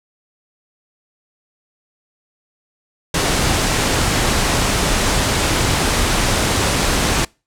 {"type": "low-pass noise", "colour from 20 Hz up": "pink", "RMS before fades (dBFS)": -17, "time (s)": [3.14, 7.25], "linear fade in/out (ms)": 5, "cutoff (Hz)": 10000, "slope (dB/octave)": 24, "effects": ["noise-tail reverb RT60 0.3 s tail -26 dB re dry"]}